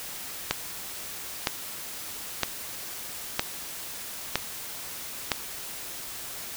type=click train; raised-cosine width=0.2 ms; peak=-5 dBFS; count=6; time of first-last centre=0.51-5.318 s; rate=1.04 Hz; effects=white hiss -38 dBFS RMS until 6.56 s